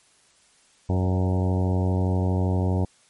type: harmonic tone with a mistuned harmonic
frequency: 92.5 Hz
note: F#2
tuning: in tune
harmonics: 1 / 2 / 3 / 4 / 5 / 6 / 7 / 8 / 9 / 10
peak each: -21 / -27 / -31 / -33 / -35 / -37 / -38 / -39 / -40 / -41 dBFS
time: 0.89-2.85 s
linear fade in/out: 5 ms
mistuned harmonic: 6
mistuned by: +29 cents
effects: white hiss -59 dBFS RMS until 3.09 s + MP3 48 kbps